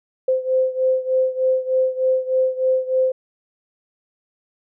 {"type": "beating tone pair", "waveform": "sine", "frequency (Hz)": [517, 520.3], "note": ["C5", "C5"], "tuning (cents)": [-21, -10], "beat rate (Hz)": 3.3, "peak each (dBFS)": [-18, -21], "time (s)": [0.28, 3.12], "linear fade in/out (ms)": 5, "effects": []}